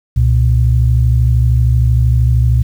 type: tone pair together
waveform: sine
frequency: 66.62 / 119.6 Hz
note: C2 / A#2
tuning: +32 / +45 cents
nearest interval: minor seventh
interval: 1013 cents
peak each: -10 dBFS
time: 0.16-2.63 s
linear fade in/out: 10 ms
effects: tanh soft clip ceiling 0 dBFS + 7-bit